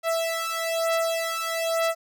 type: beating tone pair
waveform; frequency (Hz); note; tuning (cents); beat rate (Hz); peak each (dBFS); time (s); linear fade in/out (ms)
sawtooth; 659.3 / 660.4; E5 / E5; 0 / +3; 1.1; -23; 0.03-1.95; 50
effects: none